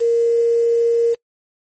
sine tone with quantisation, 466.2 Hz, A#4, in tune, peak -12 dBFS, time 0-1.15 s, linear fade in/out 20 ms, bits 6, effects noise-tail reverb RT60 0.1 s tail -25 dB re dry + MP3 32 kbps

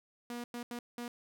sawtooth tone bursts at uneven times, 240 Hz, B3, 49 cents flat, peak -35 dBFS, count 4, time 0.3-0.44 / 0.54-0.63 / 0.71-0.79 / 0.98-1.08 s, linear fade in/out 2 ms, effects none

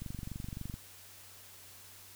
click train, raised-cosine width 5 ms, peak -28 dBFS, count 18, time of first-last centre 0.02-0.74 s, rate 23.6 Hz, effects added 95 Hz sine -63 dBFS peak until 2.15 s + white hiss -54 dBFS RMS until 2.15 s

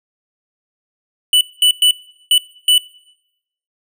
square tone bursts at uneven times, 2974 Hz, F#7, 8 cents sharp, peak -9 dBFS, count 5, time 1.33-1.41 / 1.62-1.71 / 1.82-1.91 / 2.31-2.38 / 2.68-2.78 s, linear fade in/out 2 ms, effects noise-tail reverb RT60 0.9 s tail -23 dB re dry

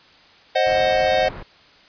square chord, C diminished, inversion none, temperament equal with one note detuned, 528.1 / 622.3 / 740 Hz, C5 / Eb5 / Gb5, +16 / 0 / 0 cents, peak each -21 dBFS, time 0.55-1.29 s, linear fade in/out 10 ms
pink low-pass noise, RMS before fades -35 dBFS, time 0.66-1.43 s, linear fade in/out 5 ms, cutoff 1700 Hz, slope 12 dB/octave
effects white hiss -50 dBFS RMS until 1.88 s + resampled to 11025 Hz

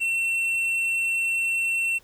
sine tone with tanh clipping, 2705 Hz, E7, 44 cents sharp, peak -23 dBFS, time 0-1.99 s, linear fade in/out 20 ms, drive 6 dB, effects pink hiss -57 dBFS RMS until 2.03 s

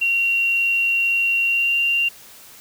sine tone with pitch glide, 2751 to 2773 Hz, F7 to F7, -27 to -13 cents, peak -16 dBFS, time 0.01-2.09 s, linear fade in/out 10 ms, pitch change +14 cents, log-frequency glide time 1.45-1.74 s, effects white hiss -44 dBFS RMS until 2.6 s

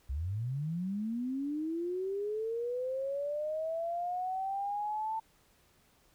sine linear sweep, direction up, 61.74 to 893 Hz, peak -32 dBFS, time 0.09-5.2 s, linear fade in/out 10 ms, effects pink hiss -67 dBFS RMS until 6.14 s

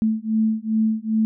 sine beating tone pair, 218.4 / 220.9 Hz, A3 / A3, -13 / +7 cents, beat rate 2.5 Hz, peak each -21 dBFS, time 0.02-1.25 s, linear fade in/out 0 ms, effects none

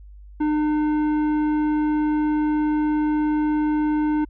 triangle tone with tanh clipping, 302.8 Hz, D#4, 47 cents flat, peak -20 dBFS, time 0.4-4.25 s, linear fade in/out 10 ms, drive 15 dB, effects added 50 Hz sine -40 dBFS peak until 4.29 s

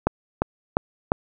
click train, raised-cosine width 1 ms, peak -4 dBFS, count 4, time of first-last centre 0.07-1.119 s, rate 2.86 Hz, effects none

